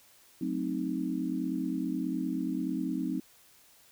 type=chord; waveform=sine; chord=F# diminished seventh; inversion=none; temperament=equal; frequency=185 / 220 / 261.6 / 311.1 Hz; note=F#3 / A3 / C4 / Eb4; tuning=0 / 0 / 0 / 0 cents; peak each=-36 / -39 / -33 / -34 dBFS; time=0.41-3.2 s; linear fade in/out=5 ms; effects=white hiss -60 dBFS RMS until 3.91 s